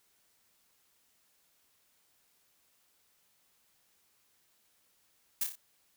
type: noise with echo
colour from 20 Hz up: blue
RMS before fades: -30 dBFS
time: 5.41-5.44 s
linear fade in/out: 5 ms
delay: 29 ms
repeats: 4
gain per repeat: -5 dB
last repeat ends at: 5.556 s
effects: white hiss -71 dBFS RMS until 5.96 s